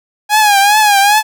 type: tone with vibrato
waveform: sawtooth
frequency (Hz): 825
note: G#5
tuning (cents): -12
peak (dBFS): -3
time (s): 0.29-1.23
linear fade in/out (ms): 50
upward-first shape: triangle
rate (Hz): 2.5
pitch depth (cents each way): 94
effects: none